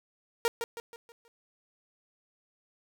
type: tone with echo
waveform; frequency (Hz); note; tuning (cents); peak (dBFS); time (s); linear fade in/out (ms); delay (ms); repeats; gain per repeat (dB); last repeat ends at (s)
sawtooth; 466.2; A#4; 0; -20; 0.45-0.48; 0; 160; 5; -7; 1.28
effects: none